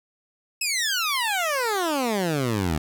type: exponential sweep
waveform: 15% pulse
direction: down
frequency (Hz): 2637 to 73.42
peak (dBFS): -16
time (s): 0.61-2.78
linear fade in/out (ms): 5
effects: none